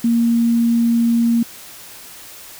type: tone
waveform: sine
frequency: 233.1 Hz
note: A#3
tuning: in tune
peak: -12 dBFS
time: 0.04-1.43 s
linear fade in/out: 5 ms
effects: white hiss -38 dBFS RMS until 2.59 s